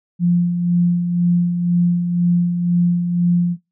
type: tone with tremolo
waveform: sine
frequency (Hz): 174.61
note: F3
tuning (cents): 0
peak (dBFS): -11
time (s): 0.19-3.57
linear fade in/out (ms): 50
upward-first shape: sine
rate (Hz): 2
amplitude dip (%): 50
effects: noise-tail reverb RT60 0.2 s tail -20 dB re dry